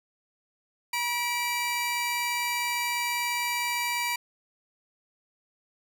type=tone pair together; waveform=sawtooth; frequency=964 / 2327 Hz; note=B5 / D7; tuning=-42 / -17 cents; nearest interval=octave + minor third; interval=1525 cents; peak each=-26 dBFS; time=0.93-4.16 s; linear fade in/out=5 ms; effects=none